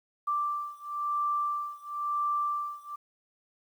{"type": "beating tone pair", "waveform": "sine", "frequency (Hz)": [1175, 1175.98], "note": ["D6", "D6"], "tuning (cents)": [1, 2], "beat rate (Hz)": 0.98, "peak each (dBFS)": [-31, -32], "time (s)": [0.27, 2.96], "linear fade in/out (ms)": 10, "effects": ["10-bit"]}